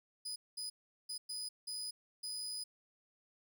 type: tone bursts at uneven times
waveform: 30% pulse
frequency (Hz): 4978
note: D#8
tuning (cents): 0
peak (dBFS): -37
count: 6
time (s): 0.25-0.36 / 0.57-0.7 / 1.09-1.18 / 1.29-1.49 / 1.67-1.91 / 2.23-2.64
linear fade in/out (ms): 10
effects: none